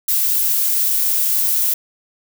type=noise; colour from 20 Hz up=violet; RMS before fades=-17 dBFS; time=0.08-1.74 s; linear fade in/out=5 ms; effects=none